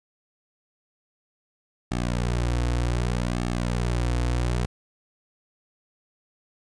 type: tone with flanger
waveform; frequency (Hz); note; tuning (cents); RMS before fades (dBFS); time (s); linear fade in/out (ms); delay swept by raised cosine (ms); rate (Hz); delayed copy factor
sawtooth; 60.1; B1; -46; -25; 1.91-4.66; 5; 2 to 5.1; 0.65; -0.95
effects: resampled to 22050 Hz + 9-bit

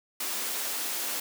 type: high-pass noise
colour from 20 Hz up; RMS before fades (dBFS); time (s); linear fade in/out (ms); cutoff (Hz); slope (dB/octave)
white; -32; 0.2-1.2; 5; 210; 48
effects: none

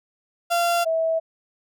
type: tone pair in turn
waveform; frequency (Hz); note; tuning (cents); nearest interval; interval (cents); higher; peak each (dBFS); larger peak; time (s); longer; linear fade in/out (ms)
35% pulse / sine; 689 / 650.3; F5 / E5; -24 / -24; minor second; 100; first; -17 / -19; first; 0.5-0.85 / 0.85-1.2; neither; 20
effects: none

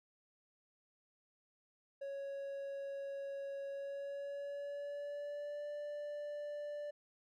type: tone with pitch glide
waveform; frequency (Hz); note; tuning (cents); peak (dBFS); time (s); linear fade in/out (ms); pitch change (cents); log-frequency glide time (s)
triangle; 554.4 to 587.4; C#5 to D5; 0 to 0; -39; 2.01-6.91; 10; +100; 3.69-5.68
effects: none

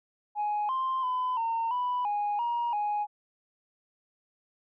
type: tone with pitch steps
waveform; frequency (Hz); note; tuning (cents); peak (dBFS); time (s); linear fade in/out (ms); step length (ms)
sine; 835 / 1048 / 1009 / 913 / 989 / 826 / 948 / 832; G#5 / C6 / B5 / A#5 / B5 / G#5 / A#5 / G#5; +9 / +2 / +37 / -36 / +2 / -10 / +29 / +3; -25; 0.35-3.07; 50; 340
effects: tanh soft clip ceiling -24 dBFS

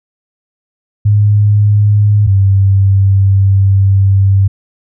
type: tone pair in turn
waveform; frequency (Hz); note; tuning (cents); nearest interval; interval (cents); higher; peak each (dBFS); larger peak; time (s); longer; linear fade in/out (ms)
sine; 103.83 / 97.64; G#2 / G2; 0 / -6; minor second; 106; first; -5; neither; 1.05-2.27 / 2.27-4.48; second; 10
effects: none

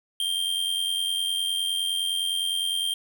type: tone with amplitude modulation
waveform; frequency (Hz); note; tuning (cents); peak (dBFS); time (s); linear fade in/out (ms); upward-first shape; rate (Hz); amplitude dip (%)
square; 3180; G7; +24; -22; 0.2-2.94; 2; sine; 89.8; 65
effects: none

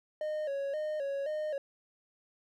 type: tone with vibrato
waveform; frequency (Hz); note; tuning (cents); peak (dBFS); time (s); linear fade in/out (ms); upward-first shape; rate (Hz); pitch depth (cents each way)
triangle; 583; D5; -13; -30; 0.21-1.58; 2; square; 1.9; 86
effects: none

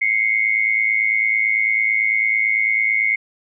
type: tone pair together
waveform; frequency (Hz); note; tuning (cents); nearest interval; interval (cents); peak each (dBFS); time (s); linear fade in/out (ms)
sine; 2091 / 2200; C7 / C#7; -2 / -14; minor second; 88; -18; 0.01-3.16; 10
effects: none

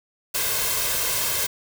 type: noise with comb filter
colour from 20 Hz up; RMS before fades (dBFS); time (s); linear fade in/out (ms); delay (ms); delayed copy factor
white; -24; 0.34-1.47; 10; 1.9; +0.6
effects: none

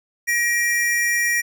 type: tone pair together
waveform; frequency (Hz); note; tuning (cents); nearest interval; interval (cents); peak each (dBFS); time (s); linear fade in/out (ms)
square; 1899 / 2357; A#6 / D7; +32 / +6; major third; 374; -19 / -26; 0.27-1.42; 20
effects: none

